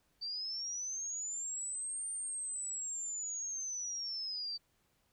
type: linear two-way sweep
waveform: sine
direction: up then down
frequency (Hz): 4600 to 8870 to 4600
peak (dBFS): -37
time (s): 0.21-4.58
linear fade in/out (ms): 20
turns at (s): 2.09
effects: pink hiss -75 dBFS RMS until 5.12 s